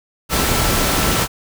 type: tone in noise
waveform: sine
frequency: 1332 Hz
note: E6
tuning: 18 cents sharp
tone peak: -28 dBFS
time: 0.29-1.28 s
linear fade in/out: 50 ms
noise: pink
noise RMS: -17 dBFS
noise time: 0.29-1.28 s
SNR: -14 dB
effects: none